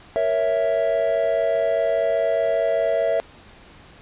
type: chord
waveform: triangle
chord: A# diminished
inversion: none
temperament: equal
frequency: 466.2 / 554.4 / 659.3 Hz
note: A#4 / C#5 / E5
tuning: 0 / 0 / 0 cents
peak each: -24 / -22 / -18 dBFS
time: 0.16-3.2 s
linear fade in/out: 0 ms
effects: pink hiss -47 dBFS RMS until 4.01 s + resampled to 8000 Hz